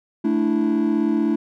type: chord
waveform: triangle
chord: A suspended fourth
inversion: none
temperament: equal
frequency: 220 / 293.7 / 329.6 Hz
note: A3 / D4 / E4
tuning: 0 / 0 / 0 cents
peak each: -19 / -19 / -19 dBFS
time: 0.24-1.36 s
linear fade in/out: 10 ms
effects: tanh soft clip ceiling -9 dBFS